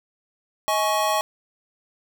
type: tone cluster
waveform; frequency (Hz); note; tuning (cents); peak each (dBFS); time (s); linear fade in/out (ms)
square; 633 / 838 / 1109; D#5 / G#5 / C#6; +30 / +15 / 0; -25; 0.68-1.21; 0
effects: none